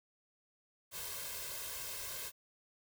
white noise with comb filter, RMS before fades -43 dBFS, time 0.91-2.32 s, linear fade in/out 50 ms, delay 1.9 ms, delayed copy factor +0.8, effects none

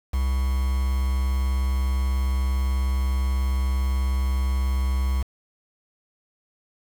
triangle tone with quantisation, 65.6 Hz, C2, 5 cents sharp, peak -18 dBFS, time 0.13-5.23 s, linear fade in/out 10 ms, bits 6, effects none

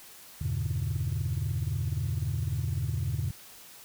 sine chord, E diminished seventh, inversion none, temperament just, 82.41 / 98.89 / 118.67 / 142.4 Hz, E2 / G2 / Bb2 / Db3, 0 / +16 / +31 / +47 cents, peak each -32 dBFS, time 0.41-3.31 s, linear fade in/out 5 ms, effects tanh soft clip ceiling -22 dBFS + white hiss -50 dBFS RMS until 3.84 s

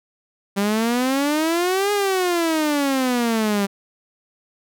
sawtooth exponential two-way sweep, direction up then down, 196 to 415.3 to 196 Hz, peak -14 dBFS, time 0.56-3.67 s, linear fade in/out 20 ms, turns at 1.92 s, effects none

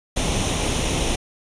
pink noise with comb filter, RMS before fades -22 dBFS, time 0.16-1.16 s, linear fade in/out 10 ms, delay 0.32 ms, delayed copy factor +0.55, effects resampled to 22050 Hz

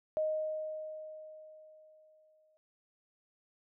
sine tone with exponential decay, 622 Hz, D#5, 1 cent flat, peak -28 dBFS, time 0.17-2.57 s, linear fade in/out 0 ms, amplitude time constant 520 ms, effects none

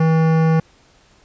sine tone with hard clipping, 161 Hz, E3, 41 cents flat, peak -14 dBFS, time 0-0.6 s, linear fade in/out 5 ms, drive 17 dB, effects pink hiss -53 dBFS RMS until 1.24 s + resampled to 16000 Hz

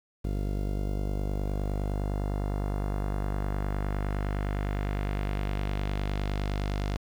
sawtooth tone with low-pass filter sweep, 49.78 Hz, G1, 27 cents sharp, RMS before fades -30 dBFS, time 0.24-6.97 s, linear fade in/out 10 ms, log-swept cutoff 390 to 5300 Hz, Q 1.1, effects 8-bit

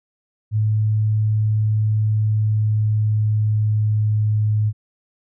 sine tone with pitch glide, 107.6 to 106.73 Hz, A2 to G#2, -38 to +48 cents, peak -15 dBFS, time 0.51-4.73 s, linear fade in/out 50 ms, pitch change -14 cents, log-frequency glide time 1.99-4.34 s, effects none

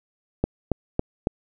click train, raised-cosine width 2 ms, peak -7 dBFS, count 4, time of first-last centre 0.44-1.271 s, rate 3.61 Hz, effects none

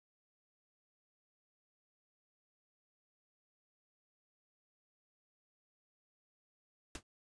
pink noise with exponential decay, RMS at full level -38 dBFS, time 6.95-7.03 s, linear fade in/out 2 ms, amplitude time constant 16 ms, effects resampled to 22050 Hz

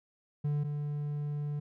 triangle tone pair in turn, 146.83 / 146.83 Hz, D3 / D3, 0 / 0 cents, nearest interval unison, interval 0 cents, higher neither, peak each -26 / -30 dBFS, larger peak first, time 0.44-0.64 / 0.64-1.6 s, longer second, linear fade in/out 10 ms, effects none

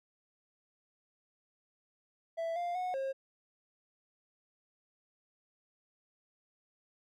triangle tone with pitch steps, 662 / 699 / 731 / 537 Hz, E5 / F5 / F#5 / C5, +7 / +1 / -21 / +45 cents, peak -31 dBFS, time 2.37-3.13 s, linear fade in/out 20 ms, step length 190 ms, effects none

